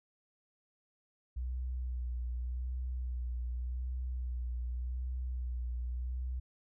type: tone with vibrato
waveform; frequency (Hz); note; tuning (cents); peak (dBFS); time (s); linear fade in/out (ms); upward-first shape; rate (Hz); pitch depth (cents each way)
sine; 61.74; B1; 0; -34; 1.36-6.4; 10; sine; 0.86; 34
effects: none